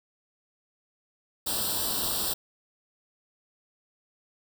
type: noise with comb filter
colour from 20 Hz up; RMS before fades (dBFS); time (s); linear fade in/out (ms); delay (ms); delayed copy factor
white; -29; 1.46-2.34; 10; 0.23; +0.9
effects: none